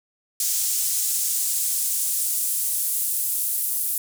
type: noise with high-pass filter sweep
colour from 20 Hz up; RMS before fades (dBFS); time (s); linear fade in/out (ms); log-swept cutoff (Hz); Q
pink; -24; 0.4-3.98; 2; 7000 to 11000; 1.3
effects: none